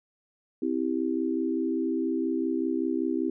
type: chord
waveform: sine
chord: C major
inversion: none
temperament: equal with one note detuned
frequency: 261.6 / 326.6 / 392 Hz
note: C4 / E4 / G4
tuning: 0 / -16 / 0 cents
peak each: -29 / -28 / -32 dBFS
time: 0.62-3.3 s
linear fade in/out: 5 ms
effects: none